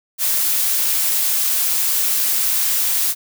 blue noise, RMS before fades -18 dBFS, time 0.18-3.15 s, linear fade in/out 50 ms, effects none

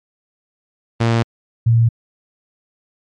sawtooth / sine tone pair in turn, 115.4 / 115.4 Hz, A#2 / A#2, -17 / -17 cents, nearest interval unison, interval 0 cents, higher neither, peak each -9 dBFS, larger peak neither, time 1-1.23 / 1.66-1.89 s, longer neither, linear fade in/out 10 ms, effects low-pass 5000 Hz 12 dB/octave + MP3 64 kbps

